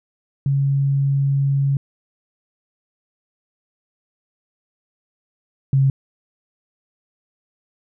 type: tone pair in turn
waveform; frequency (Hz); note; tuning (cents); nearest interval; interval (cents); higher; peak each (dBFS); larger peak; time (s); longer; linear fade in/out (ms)
sine; 138.59 / 135.58; C#3 / C#3; 0 / -38; unison; 38; first; -15 / -12; second; 0.46-1.77 / 5.73-5.9; first; 2
effects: none